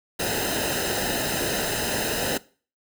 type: noise with comb filter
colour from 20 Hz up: pink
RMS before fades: -26 dBFS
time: 0.19-2.38 s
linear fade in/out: 10 ms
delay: 0.88 ms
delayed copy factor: -0.8
effects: noise-tail reverb RT60 0.4 s tail -21 dB re dry